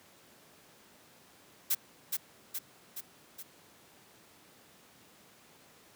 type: noise with echo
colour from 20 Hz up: blue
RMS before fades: -28 dBFS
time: 1.7-1.75 s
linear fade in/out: 10 ms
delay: 420 ms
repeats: 4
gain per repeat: -4 dB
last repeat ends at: 3.43 s
effects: pink hiss -59 dBFS RMS until 5.95 s + high-pass 150 Hz 12 dB/octave